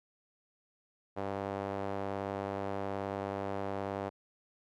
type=tone with band-pass filter; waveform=sawtooth; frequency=98.8 Hz; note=G2; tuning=14 cents sharp; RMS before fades=-37 dBFS; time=1.16-4.1 s; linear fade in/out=20 ms; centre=650 Hz; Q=1.3; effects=none